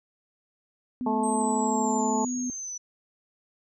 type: tone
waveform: sine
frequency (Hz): 250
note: B3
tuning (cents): +21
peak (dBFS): -28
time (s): 1.01-2.5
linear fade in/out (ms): 0
type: harmonic tone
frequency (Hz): 217.5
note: A3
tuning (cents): -20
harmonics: 1 / 2 / 3 / 4 / 5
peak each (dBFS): -29 / -31 / -36 / -27 / -37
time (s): 1.06-2.25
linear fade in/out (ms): 5
type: linear sweep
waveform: sine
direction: down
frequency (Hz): 8372 to 5920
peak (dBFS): -33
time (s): 1.23-2.78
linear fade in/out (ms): 10
effects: none